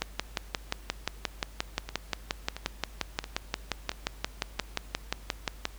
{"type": "two click trains", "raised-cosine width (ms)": 0.2, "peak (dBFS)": [-10, -19], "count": [33, 5], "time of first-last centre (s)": [[0.02, 5.654], [1.89, 4.593]], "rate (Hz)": [5.68, 1.48], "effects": ["added 50 Hz sine -45 dBFS peak until 5.78 s", "pink hiss -54 dBFS RMS until 5.78 s"]}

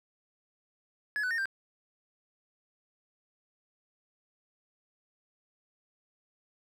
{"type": "tone with pitch steps", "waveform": "triangle", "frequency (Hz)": [1698, 1498, 1836, 1577], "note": ["G#6", "F#6", "A#6", "G6"], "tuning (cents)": [38, 21, -27, 10], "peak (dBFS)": -27, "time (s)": [1.16, 1.456], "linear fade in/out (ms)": 0, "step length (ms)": 74, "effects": []}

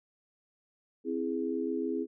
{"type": "chord", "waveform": "sine", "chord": "C augmented", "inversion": "none", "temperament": "equal", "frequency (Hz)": [261.6, 329.6, 415.3], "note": ["C4", "E4", "G#4"], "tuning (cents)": [0, 0, 0], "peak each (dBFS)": -34, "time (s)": [1.04, 2.07], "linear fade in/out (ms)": 50, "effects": []}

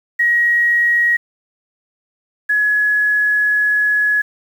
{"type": "tone pair in turn", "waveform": "sine", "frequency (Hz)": [1896, 1689.5], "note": ["A#6", "G#6"], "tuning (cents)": [29, 29], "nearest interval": "major second", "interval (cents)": 200, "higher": "first", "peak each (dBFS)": [-11, -12], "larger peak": "first", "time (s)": [[0.19, 1.17], [2.49, 4.22]], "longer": "second", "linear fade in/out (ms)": 10, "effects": ["7-bit"]}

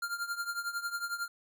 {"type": "tone with tremolo", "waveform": "square", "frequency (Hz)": 1396.9, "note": "F6", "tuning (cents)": 0, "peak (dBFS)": -31, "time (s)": [0.02, 1.28], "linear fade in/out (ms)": 5, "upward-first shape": "triangle", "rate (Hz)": 11, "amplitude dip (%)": 85, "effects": []}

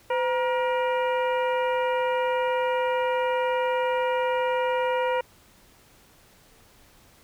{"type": "harmonic tone with a mistuned harmonic", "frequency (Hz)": 475.1, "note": "A#4", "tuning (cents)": 33, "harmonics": [1, 2, 3, 4, 5, 6], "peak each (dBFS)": [-24, -27, -35, -37, -37, -41], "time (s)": [0.1, 5.21], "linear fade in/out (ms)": 5, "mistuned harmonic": 1, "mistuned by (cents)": 120, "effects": ["pink hiss -56 dBFS RMS until 7.23 s"]}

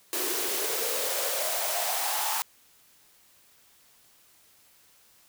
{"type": "noise with high-pass filter sweep", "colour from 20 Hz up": "white", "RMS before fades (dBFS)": -29, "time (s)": [0.13, 2.42], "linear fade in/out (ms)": 0, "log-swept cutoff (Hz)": [340, 900], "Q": 6.2, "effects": ["white hiss -60 dBFS RMS until 5.28 s"]}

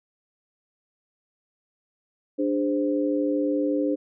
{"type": "tone cluster", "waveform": "sine", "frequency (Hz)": [294.7, 408, 520], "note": ["D4", "G#4", "C5"], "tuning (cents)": [6, -31, -11], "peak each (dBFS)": [-23, -30, -27], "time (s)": [2.38, 3.96], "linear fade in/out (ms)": 20, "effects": []}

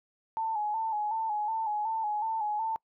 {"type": "tone with vibrato", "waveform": "sine", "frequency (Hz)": 866, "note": "A5", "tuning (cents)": -28, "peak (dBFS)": -28, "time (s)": [0.37, 2.76], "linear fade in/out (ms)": 0, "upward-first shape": "square", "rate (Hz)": 2.7, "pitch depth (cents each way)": 52, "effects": ["noise-tail reverb RT60 0.1 s tail -25 dB re dry"]}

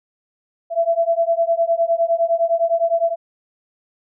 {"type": "beating tone pair", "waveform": "sine", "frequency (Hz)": [665, 674.8], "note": ["E5", "E5"], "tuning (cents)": [15, 40], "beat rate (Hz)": 9.8, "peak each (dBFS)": -18, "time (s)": [0.7, 3.16], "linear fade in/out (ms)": 50, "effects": []}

